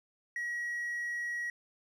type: tone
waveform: triangle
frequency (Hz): 1910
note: A#6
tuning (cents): +42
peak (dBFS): -31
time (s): 0.36-1.5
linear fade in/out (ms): 2
effects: tanh soft clip ceiling -27 dBFS + resampled to 32000 Hz